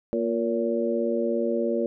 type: harmonic tone with a mistuned harmonic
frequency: 116.9 Hz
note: A#2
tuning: 5 cents sharp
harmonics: 2 / 3 / 4 / 5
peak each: -28 / -28 / -28 / -28 dBFS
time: 0.13-1.86 s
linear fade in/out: 0 ms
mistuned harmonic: 5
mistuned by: -52 cents
effects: none